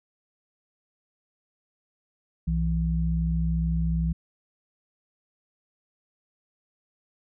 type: tone pair together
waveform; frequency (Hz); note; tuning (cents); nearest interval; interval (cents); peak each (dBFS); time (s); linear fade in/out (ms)
sine; 62.24 / 164.81; B1 / E3; +14 / 0; octave + perfect fourth; 1686; -25 / -25; 2.47-4.13; 10
effects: none